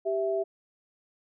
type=tone pair together; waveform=sine; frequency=391.4 / 658.7 Hz; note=G4 / E5; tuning=-3 / -1 cents; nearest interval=major sixth; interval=902 cents; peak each=-28 dBFS; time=0.05-0.44 s; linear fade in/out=20 ms; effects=none